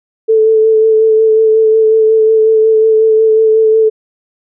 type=tone with vibrato; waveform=sine; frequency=440 Hz; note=A4; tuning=in tune; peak=-5 dBFS; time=0.28-3.9 s; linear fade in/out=20 ms; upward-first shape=sine; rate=5.5 Hz; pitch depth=18 cents each way; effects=none